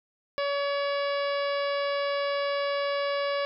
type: harmonic tone with a mistuned harmonic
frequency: 566 Hz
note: C#5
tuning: 36 cents sharp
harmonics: 1 / 2 / 3 / 4 / 5 / 6 / 7 / 8 / 9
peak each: -27 / -33 / -37 / -39 / -41 / -43 / -44 / -45 / -46 dBFS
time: 0.38-3.45 s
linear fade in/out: 0 ms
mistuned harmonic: 8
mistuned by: +44 cents
effects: none